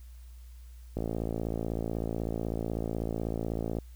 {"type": "click train", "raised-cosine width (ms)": 2, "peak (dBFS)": -19, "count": 159, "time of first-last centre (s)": [0.97, 3.786], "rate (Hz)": 56.1, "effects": ["added 60 Hz sine -45 dBFS peak until 3.95 s", "white hiss -64 dBFS RMS until 3.95 s"]}